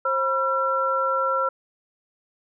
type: tone cluster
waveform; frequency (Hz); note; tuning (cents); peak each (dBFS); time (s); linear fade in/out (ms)
sine; 532 / 979 / 1355; C5 / B5 / E6; +29 / -15 / +47; -25 / -29 / -22; 0.05-1.49; 5
effects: none